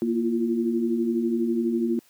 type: tone cluster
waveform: sine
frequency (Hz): 234.2 / 336 / 348.1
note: A#3 / E4 / F4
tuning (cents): +8 / +33 / -6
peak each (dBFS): -23 / -30 / -26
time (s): 0.02-1.99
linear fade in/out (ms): 0
effects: white hiss -59 dBFS RMS until 2.09 s + high-pass 150 Hz 12 dB/octave